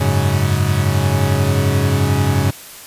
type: chord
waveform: 40% pulse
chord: F# suspended second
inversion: none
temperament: equal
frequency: 92.5 / 103.83 / 138.59 Hz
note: F#2 / G#2 / C#3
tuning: 0 / 0 / 0 cents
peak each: -17 dBFS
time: 0-2.51 s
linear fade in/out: 10 ms
effects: white hiss -36 dBFS RMS until 2.86 s + resampled to 32000 Hz